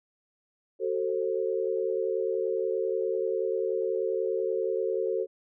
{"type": "tone cluster", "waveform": "sine", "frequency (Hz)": [375.3, 445.6, 532], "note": ["F#4", "A4", "C5"], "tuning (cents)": [25, 22, 29], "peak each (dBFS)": [-30, -29, -32], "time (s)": [0.79, 5.27], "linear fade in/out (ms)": 50, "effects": []}